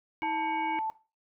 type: harmonic tone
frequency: 320 Hz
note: D#4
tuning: 49 cents sharp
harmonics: 1 / 3 / 5 / 7 / 9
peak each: -36 / -40 / -46 / -36 / -48 dBFS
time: 0.22-0.79 s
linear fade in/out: 0 ms
type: tone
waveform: sine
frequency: 880 Hz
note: A5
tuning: in tune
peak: -29 dBFS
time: 0.23-0.9 s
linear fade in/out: 0 ms
effects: noise-tail reverb RT60 0.3 s tail -17 dB re dry